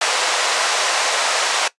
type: band-pass noise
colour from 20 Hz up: pink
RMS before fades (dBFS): -19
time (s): 0.01-1.68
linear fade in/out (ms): 5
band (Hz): 580 to 8100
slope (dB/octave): 24
effects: noise-tail reverb RT60 0.1 s tail -17 dB re dry + resampled to 24000 Hz